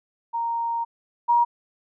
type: tone pair in turn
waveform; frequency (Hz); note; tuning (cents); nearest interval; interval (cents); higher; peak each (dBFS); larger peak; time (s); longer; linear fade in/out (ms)
sine; 930 / 949; A#5 / A#5; -4 / +31; unison; 35; second; -23 / -15; second; 0.33-0.85 / 1.28-1.45; first; 20
effects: none